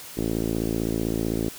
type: tone with low-pass filter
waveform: 5% pulse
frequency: 55.7 Hz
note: A1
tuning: 22 cents sharp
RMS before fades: -26 dBFS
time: 0.17-1.49 s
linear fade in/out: 5 ms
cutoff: 340 Hz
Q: 1.7
effects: white hiss -41 dBFS RMS until 1.58 s